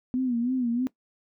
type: tone with vibrato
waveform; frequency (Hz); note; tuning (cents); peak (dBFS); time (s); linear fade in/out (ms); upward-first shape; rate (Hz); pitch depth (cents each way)
sine; 246.3; B3; -5; -23; 0.14-0.87; 0; sine; 3.1; 99
effects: noise-tail reverb RT60 0.1 s tail -19 dB re dry